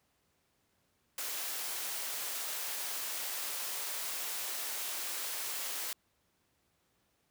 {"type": "high-pass noise", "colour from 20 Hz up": "white", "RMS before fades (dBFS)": -38, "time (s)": [1.18, 5.93], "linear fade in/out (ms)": 2, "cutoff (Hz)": 450, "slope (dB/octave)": 12, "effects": ["pink hiss -75 dBFS RMS until 7.3 s", "high-pass 60 Hz 12 dB/octave"]}